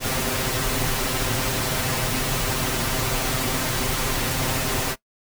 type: noise with comb filter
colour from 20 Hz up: pink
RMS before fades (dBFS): -24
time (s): 0-4.96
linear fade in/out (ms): 50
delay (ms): 7.7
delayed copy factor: +0.75
effects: noise-tail reverb RT60 0.1 s tail -19 dB re dry